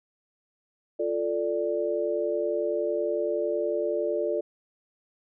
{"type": "chord", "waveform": "sine", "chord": "D minor", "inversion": "first", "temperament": "equal", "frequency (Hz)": [349.2, 440, 587.3], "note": ["F4", "A4", "D5"], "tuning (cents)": [0, 0, 0], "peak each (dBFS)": [-30, -29, -28], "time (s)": [0.99, 4.41], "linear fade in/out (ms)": 10, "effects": []}